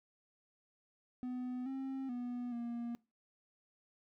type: tone with pitch steps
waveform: triangle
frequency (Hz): 250.5 / 266.9 / 244.5 / 236.4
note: B3 / C4 / B3 / A#3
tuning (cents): +25 / +35 / -17 / +24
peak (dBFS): -36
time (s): 1.23-2.95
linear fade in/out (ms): 0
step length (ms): 430
effects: noise-tail reverb RT60 0.3 s tail -23 dB re dry